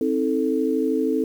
sine chord, A diminished, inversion first, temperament just, 264 / 316.8 / 440 Hz, C4 / Eb4 / A4, +16 / +31 / 0 cents, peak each -23 / -24 / -23 dBFS, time 0.01-1.24 s, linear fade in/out 2 ms, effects 8-bit

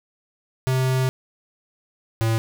square tone pair in turn, 130.1 / 112.76 Hz, C3 / A2, -9 / +43 cents, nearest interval major second, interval 248 cents, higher first, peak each -19 dBFS, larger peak neither, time 0.67-1.09 / 2.21-2.38 s, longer first, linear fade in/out 0 ms, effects none

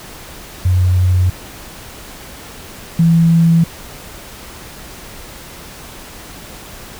sine tone pair in turn, 91.2 / 166.2 Hz, F#2 / E3, -24 / +15 cents, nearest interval minor seventh, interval 1039 cents, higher second, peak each -9 / -7 dBFS, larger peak second, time 0.65-1.3 / 2.99-3.64 s, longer neither, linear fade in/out 5 ms, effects pink hiss -34 dBFS RMS until 6.99 s

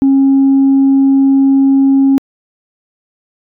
sine tone, 271.9 Hz, C#4, 33 cents flat, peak -4 dBFS, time 0.02-2.18 s, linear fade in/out 0 ms, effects tanh soft clip ceiling -3 dBFS

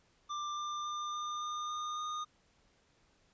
square tone with pitch steps, 1185 / 1191.9 / 1198.8 / 1205.7 / 1212.7 / 1219.7 / 1226.8 Hz, D6 / D6 / D6 / D6 / D#6 / D#6 / D#6, +15 / +25 / +35 / +45 / -45 / -35 / -25 cents, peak -37 dBFS, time 0.29-2.25 s, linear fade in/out 20 ms, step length 280 ms, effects pink hiss -70 dBFS RMS until 3.33 s + resampled to 16000 Hz

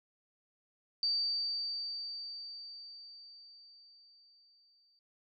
sine tone with exponential decay, 4626 Hz, D8, 27 cents flat, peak -28 dBFS, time 1.03-4.99 s, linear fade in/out 1 ms, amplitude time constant 860 ms, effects none

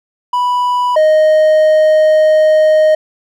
triangle tone pair in turn, 986 / 621.1 Hz, B5 / D#5, -3 / -3 cents, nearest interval minor sixth, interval 800 cents, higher first, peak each -9 / -4 dBFS, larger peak second, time 0.33-0.96 / 0.96-2.95 s, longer second, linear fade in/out 5 ms, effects none

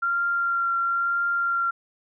sine tone with vibrato, 1382 Hz, F6, 19 cents flat, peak -21 dBFS, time 0.02-1.71 s, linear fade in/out 10 ms, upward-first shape triangle, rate 1 Hz, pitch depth 14 cents each way, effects none

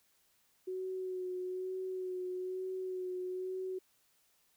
sine tone with vibrato, 370 Hz, F#4, in tune, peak -36 dBFS, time 0.67-3.79 s, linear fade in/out 10 ms, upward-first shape sine, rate 1.1 Hz, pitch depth 22 cents each way, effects white hiss -72 dBFS RMS until 4.56 s

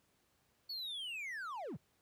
triangle linear sweep, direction down, 4500 to 93.4 Hz, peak -39 dBFS, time 0.69-1.77 s, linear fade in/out 10 ms, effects pink hiss -75 dBFS RMS until 2.01 s + high-pass 60 Hz 12 dB/octave

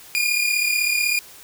sawtooth tone pair together, 2407 / 2443 Hz, D7 / D#7, +42 / -32 cents, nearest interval unison, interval 26 cents, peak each -18 dBFS, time 0.15-1.19 s, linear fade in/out 0 ms, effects white hiss -44 dBFS RMS until 1.43 s

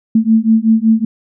sine beating tone pair, 220 / 225.3 Hz, A3 / A3, 0 / +41 cents, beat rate 5.3 Hz, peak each -11 dBFS, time 0.15-1.05 s, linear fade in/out 5 ms, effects none

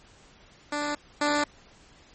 10% pulse tone pair in turn, 293.7 / 293.7 Hz, D4 / D4, 0 / 0 cents, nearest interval unison, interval 0 cents, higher neither, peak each -19 / -14 dBFS, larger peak second, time 0.72-0.95 / 1.21-1.44 s, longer neither, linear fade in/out 5 ms, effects pink hiss -55 dBFS RMS until 2.14 s + MP3 32 kbps

